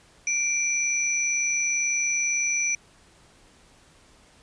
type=tone pair together; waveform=sine; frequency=2349 / 5919 Hz; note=D7 / F#8; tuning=0 / 0 cents; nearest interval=octave + major third; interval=1600 cents; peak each=-25 dBFS; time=0.27-2.75 s; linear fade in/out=2 ms; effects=pink hiss -56 dBFS RMS until 4.42 s + resampled to 22050 Hz